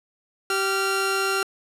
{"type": "tone pair together", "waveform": "sawtooth", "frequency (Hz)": [387.6, 1384], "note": ["G4", "F6"], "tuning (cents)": [-20, -16], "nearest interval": "octave + minor seventh", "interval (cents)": 2204, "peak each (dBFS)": [-21, -20], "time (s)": [0.5, 1.43], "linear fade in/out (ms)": 2, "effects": ["low-pass 12000 Hz 12 dB/octave"]}